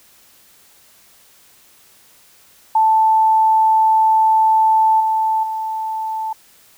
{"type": "tone with level steps", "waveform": "sine", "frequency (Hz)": 880, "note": "A5", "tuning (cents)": 0, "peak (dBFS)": [-10, -14, -20], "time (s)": [2.75, 6.33], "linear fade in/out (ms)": 5, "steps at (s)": [5, 5.43], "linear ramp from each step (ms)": 5, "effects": ["white hiss -50 dBFS RMS until 6.77 s"]}